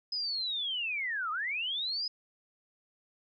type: linear two-way sweep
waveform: sine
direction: down then up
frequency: 5080 to 1197 to 5080 Hz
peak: -31 dBFS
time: 0.12-2.08 s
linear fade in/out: 5 ms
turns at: 1.31 s
effects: none